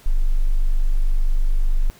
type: tone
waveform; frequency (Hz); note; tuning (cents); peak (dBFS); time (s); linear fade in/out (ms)
sine; 24.5; G0; 0; -13; 0.06-1.9; 0
effects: pink hiss -49 dBFS RMS until 1.99 s